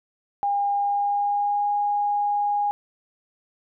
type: tone with pitch glide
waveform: sine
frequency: 808 to 821.2 Hz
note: G#5 to G#5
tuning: -48 to -20 cents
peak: -20 dBFS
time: 0.43-2.71 s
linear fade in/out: 0 ms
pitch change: +28 cents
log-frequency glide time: 0.73-1.71 s
effects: none